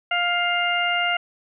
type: harmonic tone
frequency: 702 Hz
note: F5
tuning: 9 cents sharp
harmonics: 1 / 2 / 3 / 4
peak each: -25 / -25 / -25 / -25 dBFS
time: 0.11-1.17 s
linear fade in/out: 5 ms
effects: none